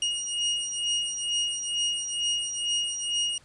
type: beating tone pair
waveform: sawtooth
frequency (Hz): 2869 / 2871.2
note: F7 / F7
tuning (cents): +46 / +47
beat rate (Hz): 2.2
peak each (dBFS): -26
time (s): 0.02-3.38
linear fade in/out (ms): 2
effects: pink hiss -58 dBFS RMS until 3.44 s + resampled to 22050 Hz